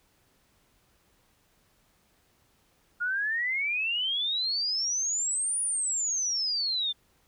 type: exponential two-way sweep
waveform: sine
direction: up then down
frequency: 1411 to 9750 to 3529 Hz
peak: -26 dBFS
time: 3-6.93 s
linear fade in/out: 20 ms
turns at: 5.61 s
effects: pink hiss -67 dBFS RMS until 7.27 s